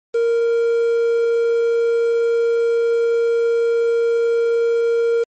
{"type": "tone with quantisation", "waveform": "triangle", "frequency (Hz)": 465, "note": "A#4", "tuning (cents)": -4, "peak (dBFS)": -12, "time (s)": [0.14, 5.24], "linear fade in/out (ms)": 10, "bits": 6, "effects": ["MP3 32 kbps"]}